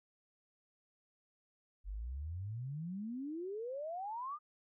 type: exponential sweep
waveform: sine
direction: up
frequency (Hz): 45.09 to 1244.5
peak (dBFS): -39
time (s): 1.84-4.39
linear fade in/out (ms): 50
effects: none